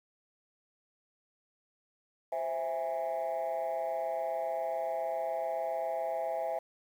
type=chord; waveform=sine; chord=C augmented; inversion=none; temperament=equal with one note detuned; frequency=523.3 / 659.3 / 822.5 Hz; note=C5 / E5 / G#5; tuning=0 / 0 / -17 cents; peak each=-36 / -32 / -35 dBFS; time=2.32-6.59 s; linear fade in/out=5 ms; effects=tanh soft clip ceiling -27 dBFS + 10-bit